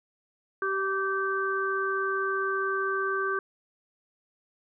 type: harmonic tone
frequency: 387.9 Hz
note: G4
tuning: 18 cents flat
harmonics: 1 / 3 / 4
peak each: -30 / -30 / -30 dBFS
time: 0.62-3.39 s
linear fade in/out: 2 ms
effects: none